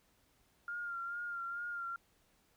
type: tone with vibrato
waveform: sine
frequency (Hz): 1399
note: F6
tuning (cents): +3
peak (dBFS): -38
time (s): 0.68-1.96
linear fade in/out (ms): 2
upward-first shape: sine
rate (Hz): 2.3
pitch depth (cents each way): 34
effects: pink hiss -72 dBFS RMS until 2.56 s